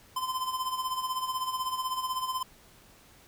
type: tone with tremolo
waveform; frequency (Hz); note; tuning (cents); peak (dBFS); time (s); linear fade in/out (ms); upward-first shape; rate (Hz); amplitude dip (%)
square; 1029; C6; -29; -28; 0.16-2.43; 5; sine; 16; 65
effects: pink hiss -57 dBFS RMS until 3.27 s